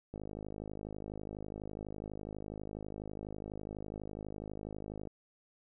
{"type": "click train", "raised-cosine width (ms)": 2, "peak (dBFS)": -29, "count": 258, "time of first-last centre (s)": [0.14, 5.073], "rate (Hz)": 52.1, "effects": []}